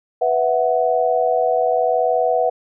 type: chord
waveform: sine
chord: B suspended fourth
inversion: none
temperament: equal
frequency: 493.9 / 659.3 / 740 Hz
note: B4 / E5 / F#5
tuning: 0 / 0 / 0 cents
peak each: -19 dBFS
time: 0.21-2.5 s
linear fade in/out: 10 ms
effects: none